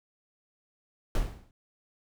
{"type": "noise with exponential decay", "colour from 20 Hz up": "brown", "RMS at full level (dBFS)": -23, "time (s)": [1.15, 1.51], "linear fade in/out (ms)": 2, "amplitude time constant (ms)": 77, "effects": []}